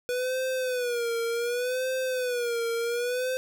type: tone with vibrato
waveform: square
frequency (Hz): 490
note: B4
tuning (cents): -14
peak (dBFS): -27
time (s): 0.09-3.37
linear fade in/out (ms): 0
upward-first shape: sine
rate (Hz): 0.67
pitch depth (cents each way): 100
effects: none